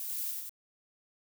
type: noise with echo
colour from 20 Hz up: violet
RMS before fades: -38 dBFS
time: 0-0.31 s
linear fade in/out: 2 ms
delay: 92 ms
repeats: 2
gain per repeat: -2 dB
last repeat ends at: 0.494 s
effects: none